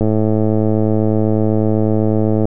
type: click train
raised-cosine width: 2 ms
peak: -3 dBFS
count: 265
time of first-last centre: 0.01-2.454 s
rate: 108 Hz
effects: none